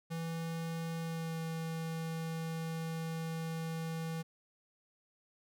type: tone with pitch glide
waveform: square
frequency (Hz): 164.81 to 162.92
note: E3 to E3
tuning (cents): 0 to -20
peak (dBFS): -37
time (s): 0.1-4.23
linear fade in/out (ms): 20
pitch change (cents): -20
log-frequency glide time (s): 1-1.4
effects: none